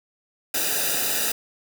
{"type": "noise with comb filter", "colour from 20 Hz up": "white", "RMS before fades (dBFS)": -24, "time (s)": [0.54, 1.32], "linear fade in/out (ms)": 5, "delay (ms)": 0.92, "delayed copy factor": -0.85, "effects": []}